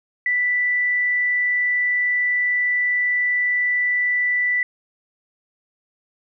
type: tone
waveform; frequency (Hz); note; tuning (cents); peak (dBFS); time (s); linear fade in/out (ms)
sine; 1975.5; B6; 0; -17; 0.26-4.63; 2
effects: none